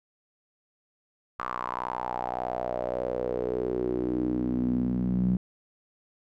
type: tone with band-pass filter sweep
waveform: sawtooth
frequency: 61.74 Hz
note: B1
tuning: in tune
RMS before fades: -29 dBFS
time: 1.39-5.37 s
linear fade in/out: 5 ms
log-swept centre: 1200 to 180 Hz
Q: 5.6
effects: none